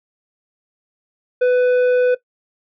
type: tone with tanh clipping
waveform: sine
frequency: 498.2 Hz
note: B4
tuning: 15 cents sharp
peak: -13 dBFS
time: 1.41-2.15 s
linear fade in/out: 10 ms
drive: 8 dB
effects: noise-tail reverb RT60 0.1 s tail -17 dB re dry